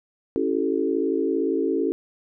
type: chord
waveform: sine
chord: A dominant seventh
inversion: first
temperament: equal with one note detuned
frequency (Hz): 277.2 / 329.6 / 382.4 / 440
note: C#4 / E4 / G4 / A4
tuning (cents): 0 / 0 / -43 / 0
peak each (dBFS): -26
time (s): 0.36-1.92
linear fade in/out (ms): 0
effects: none